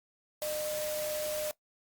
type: tone in noise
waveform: sine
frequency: 607 Hz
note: D#5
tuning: 43 cents flat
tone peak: -33 dBFS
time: 0.42-1.51 s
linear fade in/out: 0 ms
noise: white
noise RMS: -39 dBFS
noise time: 0.42-1.51 s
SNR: +3 dB
effects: noise-tail reverb RT60 0.1 s tail -18 dB re dry + Opus 48 kbps